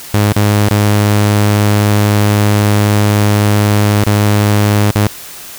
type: tone with dropouts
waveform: sawtooth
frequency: 103.83 Hz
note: G#2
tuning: in tune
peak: -4 dBFS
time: 0.14-5.07 s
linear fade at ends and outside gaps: 0 ms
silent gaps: 0.325-0.364 / 0.685-0.71 / 4.037-4.066 / 4.91-4.956 s
effects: white hiss -30 dBFS RMS until 5.58 s